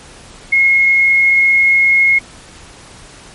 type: tone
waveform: sine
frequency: 2161 Hz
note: C#7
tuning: 45 cents flat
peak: -7 dBFS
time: 0.52-2.19 s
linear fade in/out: 10 ms
effects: pink hiss -38 dBFS RMS until 3.34 s + MP3 48 kbps